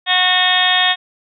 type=harmonic tone; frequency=365.8 Hz; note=F#4; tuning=20 cents flat; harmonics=2 / 3 / 4 / 5 / 6 / 7 / 8 / 9 / 10; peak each=-19 / -24 / -29 / -17 / -25 / -24 / -27 / -17 / -18 dBFS; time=0.06-0.96 s; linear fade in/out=50 ms; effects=none